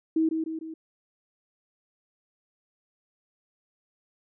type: tone with echo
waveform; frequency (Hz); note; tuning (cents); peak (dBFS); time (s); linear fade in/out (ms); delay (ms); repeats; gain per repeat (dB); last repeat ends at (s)
sine; 320.6; E4; -48; -20; 0.16-0.29; 5; 150; 3; -5; 0.74
effects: none